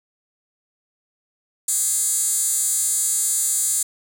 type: tone with high-pass filter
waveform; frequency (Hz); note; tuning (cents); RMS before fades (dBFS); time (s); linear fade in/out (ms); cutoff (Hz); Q
15% pulse; 415.3; G#4; 0; -21; 1.68-3.83; 5; 8300; 9.9
effects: none